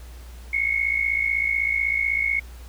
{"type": "tone pair together", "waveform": "sine", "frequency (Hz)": [2161, 2217], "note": ["C#7", "C#7"], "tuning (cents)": [-45, 0], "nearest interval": "unison", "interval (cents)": 45, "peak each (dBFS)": -23, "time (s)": [0.53, 2.4], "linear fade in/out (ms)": 5, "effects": ["added 60 Hz sine -38 dBFS peak until 2.68 s", "pink hiss -50 dBFS RMS until 2.68 s"]}